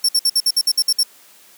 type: tone bursts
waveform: sawtooth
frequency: 5440 Hz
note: F8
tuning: 46 cents flat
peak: -10 dBFS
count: 10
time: 0.04-1.033 s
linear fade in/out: 5 ms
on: 48 ms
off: 57 ms
effects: white hiss -48 dBFS RMS until 1.57 s + high-pass 200 Hz 12 dB/octave